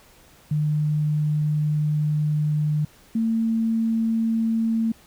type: tone pair in turn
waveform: sine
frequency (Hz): 150.9 / 225.6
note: D3 / A3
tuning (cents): +47 / +44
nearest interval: perfect fifth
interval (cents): 697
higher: second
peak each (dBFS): -19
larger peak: neither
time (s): 0.51-2.85 / 3.15-4.92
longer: first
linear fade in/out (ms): 5
effects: pink hiss -53 dBFS RMS until 5.06 s